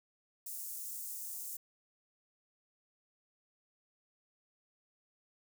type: high-pass noise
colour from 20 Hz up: white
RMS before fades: -43 dBFS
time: 0.46-1.57 s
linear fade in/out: 5 ms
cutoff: 6900 Hz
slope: 24 dB/octave
effects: none

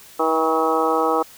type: harmonic tone with a mistuned harmonic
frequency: 160.5 Hz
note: E3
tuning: 46 cents flat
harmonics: 2 / 3 / 4 / 5 / 6 / 7 / 8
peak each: -25 / -21 / -27 / -23 / -27 / -25 / -24 dBFS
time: 0.19-1.23 s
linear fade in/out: 10 ms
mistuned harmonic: 7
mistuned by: -22 cents
effects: white hiss -45 dBFS RMS until 1.37 s

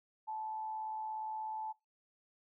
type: tone with amplitude modulation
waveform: sine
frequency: 871 Hz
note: A5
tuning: 18 cents flat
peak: -36 dBFS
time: 0.27-1.73 s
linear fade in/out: 20 ms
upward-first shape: sine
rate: 117 Hz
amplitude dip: 35%
effects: noise-tail reverb RT60 0.2 s tail -21 dB re dry

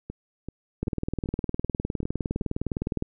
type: two click trains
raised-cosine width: 3 ms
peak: -21 / -14 dBFS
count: 7 / 44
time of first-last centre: 0.1-2.417 / 0.83-3.024 s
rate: 2.59 / 19.6 Hz
effects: none

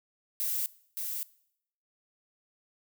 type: noise with echo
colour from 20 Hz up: violet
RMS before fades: -31 dBFS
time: 0.4-0.66 s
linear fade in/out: 0 ms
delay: 570 ms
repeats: 1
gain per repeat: -4 dB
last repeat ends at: 1.23 s
effects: noise-tail reverb RT60 0.7 s tail -21 dB re dry

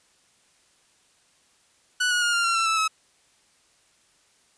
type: tone with pitch steps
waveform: sawtooth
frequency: 1480 / 1451.2 / 1423 / 1395.3 / 1368.2 / 1341.6 / 1315.5 / 1289.9 Hz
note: F#6 / F#6 / F6 / F6 / F6 / E6 / E6 / E6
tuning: 0 / -34 / +32 / -2 / -36 / +30 / -4 / -38 cents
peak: -17 dBFS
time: 2-2.88 s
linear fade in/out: 10 ms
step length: 110 ms
effects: white hiss -62 dBFS RMS until 4.57 s + resampled to 22050 Hz

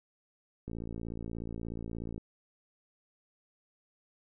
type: click train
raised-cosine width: 3 ms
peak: -27 dBFS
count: 86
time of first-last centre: 0.68-2.179 s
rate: 56.7 Hz
effects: none

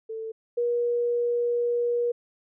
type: tone pair in turn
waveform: sine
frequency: 444.8 / 478.5 Hz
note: A4 / A#4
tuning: +19 / +45 cents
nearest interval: minor second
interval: 126 cents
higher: second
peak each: -31 / -22 dBFS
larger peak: second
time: 0.09-0.32 / 0.57-2.12 s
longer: second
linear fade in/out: 10 ms
effects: none

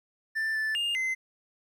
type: tone with pitch steps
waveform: triangle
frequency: 1773 / 1755 / 2821 / 2060 Hz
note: A6 / A6 / F7 / C7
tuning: +13 / -5 / +17 / -28 cents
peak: -25 dBFS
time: 0.35-1.15 s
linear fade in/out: 20 ms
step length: 200 ms
effects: 11-bit

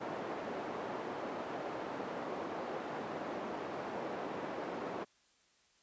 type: band-pass noise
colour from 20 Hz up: white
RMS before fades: -41 dBFS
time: 0-5.05 s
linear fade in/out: 20 ms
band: 240 to 730 Hz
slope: 12 dB/octave
effects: white hiss -70 dBFS RMS until 5.82 s + resampled to 16000 Hz

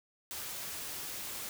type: noise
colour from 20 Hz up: white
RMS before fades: -41 dBFS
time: 0.31-1.49 s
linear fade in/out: 0 ms
effects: none

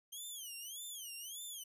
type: tone with vibrato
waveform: 10% pulse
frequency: 3136 Hz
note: G7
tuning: in tune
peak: -37 dBFS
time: 0.12-1.64 s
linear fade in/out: 10 ms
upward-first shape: sine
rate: 1.7 Hz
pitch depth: 220 cents each way
effects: resampled to 32000 Hz + 13-bit

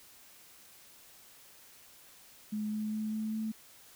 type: tone with pitch steps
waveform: sine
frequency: 212.2 / 213.9 / 215.7 / 217.4 / 219.2 Hz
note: G#3 / A3 / A3 / A3 / A3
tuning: +38 / -49 / -34 / -21 / -6 cents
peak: -32 dBFS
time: 2.52-3.52 s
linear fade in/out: 10 ms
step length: 200 ms
effects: white hiss -57 dBFS RMS until 3.95 s

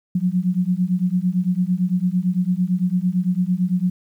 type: beating tone pair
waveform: sine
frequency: 176.8 / 185.7 Hz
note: F3 / F#3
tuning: +22 / +7 cents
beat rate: 8.9 Hz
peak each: -20 dBFS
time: 0.15-3.9 s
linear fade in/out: 5 ms
effects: 9-bit

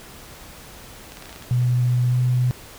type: clicks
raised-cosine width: 0.2 ms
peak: -22 dBFS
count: 8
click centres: 1.121 / 1.171 / 1.224 / 1.257 / 1.294 / 1.328 / 1.361 / 1.424 s
type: tone with pitch glide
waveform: sine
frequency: 123.47 to 125.12 Hz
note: B2 to B2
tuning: 0 to +23 cents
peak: -16 dBFS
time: 1.51-2.51 s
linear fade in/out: 0 ms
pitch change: +23 cents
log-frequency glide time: 2.06-2.19 s
effects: pink hiss -42 dBFS RMS until 2.78 s

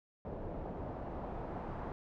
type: noise with low-pass filter sweep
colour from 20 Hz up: pink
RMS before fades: -42 dBFS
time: 0.25-1.92 s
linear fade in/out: 0 ms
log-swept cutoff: 610 to 930 Hz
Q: 1.4
effects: none

